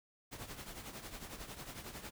pink noise with tremolo, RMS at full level -45 dBFS, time 0.31-2.11 s, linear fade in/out 20 ms, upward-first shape triangle, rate 11 Hz, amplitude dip 70%, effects none

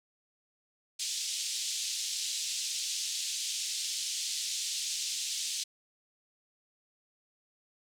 white band-pass noise, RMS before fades -35 dBFS, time 0.99-5.64 s, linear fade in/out 10 ms, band 3100 to 7600 Hz, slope 24 dB/octave, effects none

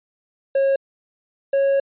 triangle tone pair in turn, 545 / 550.4 Hz, C#5 / C#5, -29 / -12 cents, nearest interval unison, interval 17 cents, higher second, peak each -13 dBFS, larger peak neither, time 0.55-0.76 / 1.53-1.8 s, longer second, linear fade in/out 5 ms, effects resampled to 8000 Hz

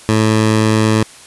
15% pulse tone, 109.2 Hz, A2, 13 cents flat, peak -4 dBFS, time 0.09-1.03 s, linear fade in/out 0 ms, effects white hiss -39 dBFS RMS until 1.26 s + resampled to 24000 Hz

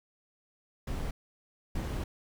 brown noise bursts at uneven times, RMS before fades -34 dBFS, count 2, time 0.87-1.11 / 1.75-2.04 s, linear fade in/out 5 ms, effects none

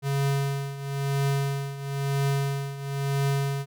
square tone with tremolo, 139 Hz, C#3, 5 cents sharp, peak -22 dBFS, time 0.02-3.66 s, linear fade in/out 50 ms, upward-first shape triangle, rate 1 Hz, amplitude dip 80%, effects none

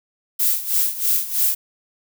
violet noise with tremolo, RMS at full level -17 dBFS, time 0.39-1.55 s, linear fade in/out 10 ms, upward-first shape sine, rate 3.1 Hz, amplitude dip 80%, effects none

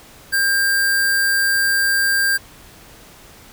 sine tone with sample-and-hold, 1600 Hz, G6, 35 cents sharp, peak -14 dBFS, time 0.32-2.38 s, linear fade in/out 20 ms, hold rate 6300 Hz, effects pink hiss -44 dBFS RMS until 3.52 s

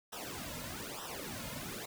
pink noise with flanger, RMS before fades -43 dBFS, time 0.12-1.86 s, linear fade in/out 10 ms, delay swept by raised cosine 0.44 to 2.64 ms, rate 1.1 Hz, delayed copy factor -0.9, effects none

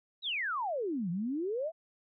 sine exponential two-way sweep, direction down then up, 4008 to 164.81 to 685 Hz, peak -31 dBFS, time 0.22-1.72 s, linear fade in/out 50 ms, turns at 1.1 s, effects none

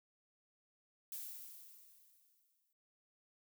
violet noise with exponential decay, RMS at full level -44 dBFS, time 1.12-2.73 s, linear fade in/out 2 ms, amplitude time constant 350 ms, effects none

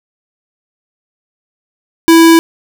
square tone, 329.6 Hz, E4, in tune, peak -3 dBFS, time 2.08-2.39 s, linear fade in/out 0 ms, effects none

